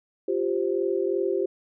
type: chord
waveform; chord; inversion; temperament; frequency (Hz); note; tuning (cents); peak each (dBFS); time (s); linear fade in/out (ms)
sine; F suspended second; none; equal; 349.2 / 392 / 523.3; F4 / G4 / C5; 0 / 0 / 0; -27 / -25 / -30; 0.28-1.46; 5
effects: none